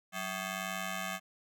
10% pulse ring-modulated tone, 472.8 Hz, A#4, 24 cents sharp, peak -24 dBFS, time 0.12-1.2 s, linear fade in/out 50 ms, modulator 287 Hz, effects none

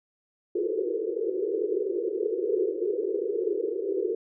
pink band-pass noise, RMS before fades -28 dBFS, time 0.55-4.15 s, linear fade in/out 5 ms, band 350 to 480 Hz, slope 96 dB/octave, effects none

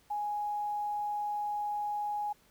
sine tone with quantisation, 830.6 Hz, G#5, in tune, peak -31 dBFS, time 0.1-2.33 s, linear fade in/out 10 ms, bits 10, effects pink hiss -65 dBFS RMS until 2.5 s

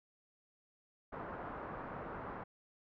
white low-pass noise, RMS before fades -45 dBFS, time 1.12-2.44 s, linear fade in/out 10 ms, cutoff 1300 Hz, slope 24 dB/octave, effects none

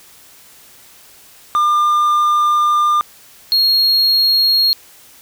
triangle tone pair in turn, 1201 / 4280 Hz, D6 / C8, +38 / +38 cents, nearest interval octave + minor seventh, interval 2200 cents, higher second, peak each -9 dBFS, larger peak neither, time 1.55-3.01 / 3.52-4.73 s, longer first, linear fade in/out 0 ms, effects white hiss -44 dBFS RMS until 5.21 s

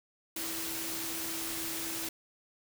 sine tone in noise, 327.9 Hz, E4, 9 cents flat, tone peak -43 dBFS, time 0.36-2.09 s, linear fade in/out 5 ms, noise white, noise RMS -37 dBFS, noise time 0.36-2.09 s, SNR -9 dB, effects none

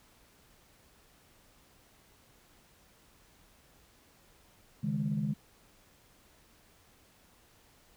sine chord, C# suspended second, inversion none, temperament equal, 138.59 / 155.56 / 207.7 Hz, C#3 / D#3 / G#3, 0 / 0 / 0 cents, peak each -35 / -33 / -32 dBFS, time 4.83-5.34 s, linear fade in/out 10 ms, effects tanh soft clip ceiling -21 dBFS + pink hiss -63 dBFS RMS until 7.96 s

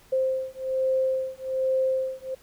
sine beating tone pair, 523.3 / 524.5 Hz, C5 / C5, 0 / +4 cents, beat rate 1.2 Hz, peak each -26 dBFS, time 0.12-2.35 s, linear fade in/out 10 ms, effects pink hiss -56 dBFS RMS until 2.42 s

